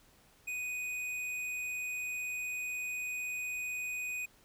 triangle tone with tanh clipping, 2489 Hz, D#7, in tune, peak -37 dBFS, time 0.47-4.26 s, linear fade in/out 10 ms, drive 16 dB, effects pink hiss -64 dBFS RMS until 4.44 s

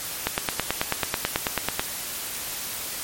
click train, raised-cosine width 0.3 ms, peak -5 dBFS, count 15, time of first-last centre 0.27-1.795 s, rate 9.18 Hz, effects white hiss -32 dBFS RMS until 3.03 s + MP3 64 kbps

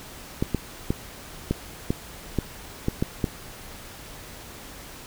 clicks, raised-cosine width 3 ms, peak -9 dBFS, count 9, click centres 0.425 / 0.547 / 0.905 / 1.51 / 1.905 / 2.387 / 2.884 / 3.025 / 3.242 s, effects pink hiss -42 dBFS RMS until 5.06 s

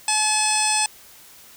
harmonic tone, 858 Hz, A5, 44 cents flat, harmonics 1 / 2 / 3 / 4 / 5 / 6 / 7 / 9 / 10, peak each -24 / -32 / -26 / -31 / -31 / -27 / -30 / -27 / -23 dBFS, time 0.08-0.86 s, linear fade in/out 2 ms, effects white hiss -47 dBFS RMS until 1.56 s

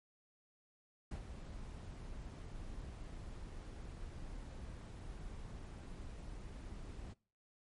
brown noise with ADSR envelope, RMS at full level -41 dBFS, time 1.11-7.14 s, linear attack 5 ms, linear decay 78 ms, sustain -7 dB, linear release 17 ms, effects noise-tail reverb RT60 0.4 s tail -23 dB re dry + MP3 48 kbps

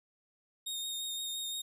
sawtooth tone with vibrato, 3702 Hz, A#7, 13 cents flat, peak -33 dBFS, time 0.66-1.62 s, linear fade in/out 10 ms, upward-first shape sine, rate 5.8 Hz, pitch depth 17 cents each way, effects none

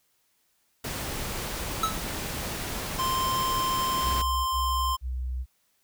pink noise, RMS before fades -33 dBFS, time 0.84-4.22 s, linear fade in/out 5 ms
square tone with exponential decay, 1300 Hz, E6, 24 cents flat, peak -21 dBFS, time 1.83-2.01 s, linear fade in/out 5 ms, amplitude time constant 37 ms
square tone, 1046 Hz, C6, 1 cent flat, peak -26 dBFS, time 2.98-4.97 s, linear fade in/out 20 ms
sine tone bursts, 63.1 Hz, B1, 38 cents sharp, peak -28 dBFS, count 3, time 4.02-5.46 s, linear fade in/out 50 ms, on 450 ms, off 45 ms
effects white hiss -70 dBFS RMS until 5.83 s

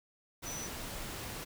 sine tone in noise, 5950 Hz, F#8, 9 cents sharp, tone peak -41 dBFS, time 0.45-0.68 s, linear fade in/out 20 ms, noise pink, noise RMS -42 dBFS, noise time 0.42-1.45 s, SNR -2 dB, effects none

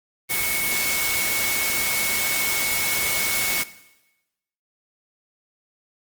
sine tone in noise, 2209 Hz, C#7, 7 cents flat, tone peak -26 dBFS, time 0.29-3.64 s, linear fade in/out 20 ms, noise white, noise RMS -24 dBFS, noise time 0.29-3.64 s, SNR -5 dB, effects noise-tail reverb RT60 1.0 s tail -17 dB re dry + Opus 24 kbps

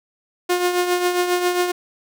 sawtooth tone with tremolo, 356.9 Hz, F4, 38 cents sharp, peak -11 dBFS, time 0.49-1.72 s, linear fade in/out 10 ms, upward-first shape triangle, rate 7.4 Hz, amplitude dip 60%, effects none

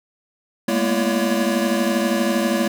square tone cluster, 207.3 / 227.5 / 239.9 / 337.7 / 566 Hz, G#3 / A#3 / A#3 / E4 / C#5, -3 / -42 / +50 / +42 / +36 cents, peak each -25 dBFS, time 0.68-2.68 s, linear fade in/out 5 ms, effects none

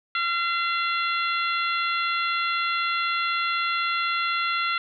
harmonic tone, 684 Hz, F5, 36 cents flat, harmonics 2 / 3 / 4 / 5 / 6, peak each -25 / -29 / -31 / -33 / -35 dBFS, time 0.15-4.78 s, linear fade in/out 2 ms, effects none

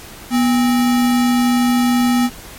sine tone with sample-and-hold, 244.2 Hz, B3, 19 cents flat, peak -11 dBFS, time 0.3-2.3 s, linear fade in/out 50 ms, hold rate 1050 Hz, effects pink hiss -36 dBFS RMS until 2.58 s + MP3 64 kbps

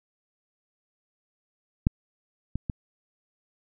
clicks, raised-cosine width 5 ms, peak -7 / -16 / -16 dBFS, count 3, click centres 1.869 / 2.556 / 2.698 s, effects none

